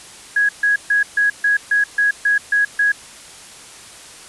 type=tone bursts; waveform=sine; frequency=1661.2 Hz; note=G#6; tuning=in tune; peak=-12 dBFS; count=10; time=0.36-2.92 s; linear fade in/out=5 ms; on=130 ms; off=140 ms; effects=white hiss -39 dBFS RMS until 4.28 s + resampled to 24000 Hz